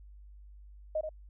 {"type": "tone with echo", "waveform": "sine", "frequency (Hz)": 622.3, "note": "D#5", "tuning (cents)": 0, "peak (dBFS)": -28, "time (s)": [0.95, 1.01], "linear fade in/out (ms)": 5, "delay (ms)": 82, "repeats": 1, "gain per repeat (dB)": -6, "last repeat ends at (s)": 1.092, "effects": ["added 50 Hz sine -49 dBFS peak until 1.29 s"]}